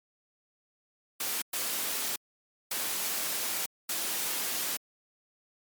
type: noise bursts at uneven times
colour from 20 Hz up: white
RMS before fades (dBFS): -32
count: 4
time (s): 1.2-1.42 / 1.53-2.16 / 2.71-3.66 / 3.89-4.77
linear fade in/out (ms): 5
effects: high-pass 200 Hz 12 dB/octave + MP3 96 kbps